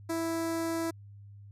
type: tone with notch filter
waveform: sawtooth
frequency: 329.6 Hz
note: E4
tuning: in tune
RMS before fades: -32 dBFS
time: 0.09-0.91 s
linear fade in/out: 10 ms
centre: 3000 Hz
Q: 1.1
effects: added 101 Hz sine -47 dBFS peak until 1.51 s + resampled to 32000 Hz